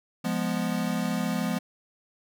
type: chord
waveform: square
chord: F diminished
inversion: none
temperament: equal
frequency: 174.61 / 207.7 / 246.9 Hz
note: F3 / Ab3 / Cb4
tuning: 0 / 0 / 0 cents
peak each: -31 dBFS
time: 0.24-1.59 s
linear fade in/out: 10 ms
effects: none